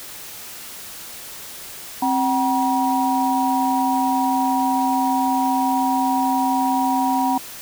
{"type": "tone cluster", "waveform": "sine", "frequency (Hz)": [263.8, 759, 959], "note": ["C4", "F#5", "A#5"], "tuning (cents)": [14, 44, 49], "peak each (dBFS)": -21, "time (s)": [2.02, 7.38], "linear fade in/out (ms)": 5, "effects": ["white hiss -36 dBFS RMS until 7.61 s"]}